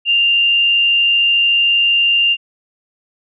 sine tone with frequency modulation, 2794 Hz, F7, in tune, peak -10 dBFS, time 0.05-2.37 s, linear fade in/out 50 ms, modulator 73.1 Hz, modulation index 0.45, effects none

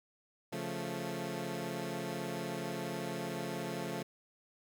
15% pulse chord, Db augmented, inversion none, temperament equal, 138.59 / 174.61 / 220 Hz, Db3 / F3 / A3, 0 / 0 / 0 cents, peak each -36 / -34 / -35 dBFS, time 0.52-4.03 s, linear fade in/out 10 ms, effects none

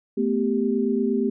sine tone cluster, 221.3 / 249.8 / 393.8 Hz, A3 / B3 / G4, +10 / +20 / +8 cents, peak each -24 dBFS, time 0.17-1.3 s, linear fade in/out 10 ms, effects none

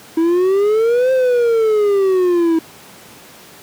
triangle exponential two-way sweep, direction up then down, 321.9 to 526 to 321.9 Hz, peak -9 dBFS, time 0.17-2.59 s, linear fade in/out 5 ms, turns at 1.12 s, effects pink hiss -40 dBFS RMS until 3.62 s + high-pass 150 Hz 12 dB/octave

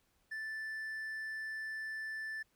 triangle tone, 1760 Hz, A6, in tune, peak -37 dBFS, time 0.31-2.43 s, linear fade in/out 10 ms, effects pink hiss -75 dBFS RMS until 2.55 s

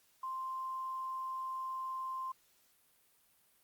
sine tone with quantisation, 1046.5 Hz, C6, in tune, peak -37 dBFS, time 0.23-2.32 s, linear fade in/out 5 ms, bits 11, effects white hiss -70 dBFS RMS until 3.63 s + Opus 48 kbps

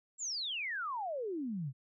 sine exponential sweep, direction down, 7700 to 123.47 Hz, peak -35 dBFS, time 0.18-1.73 s, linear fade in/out 50 ms, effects none

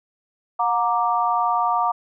sine chord, Gb augmented, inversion none, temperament equal with one note detuned, 721 / 932.3 / 1174.7 Hz, Gb5 / Bb5 / D6, -45 / 0 / 0 cents, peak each -22 dBFS, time 0.59-1.92 s, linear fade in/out 10 ms, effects none

